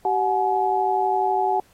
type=tone cluster; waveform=sine; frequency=384 / 736 / 848 Hz; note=G4 / F#5 / G#5; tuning=-36 / -9 / +36 cents; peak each=-25 / -22 / -22 dBFS; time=0.05-1.6 s; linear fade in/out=2 ms; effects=pink hiss -58 dBFS RMS until 1.73 s + AAC 48 kbps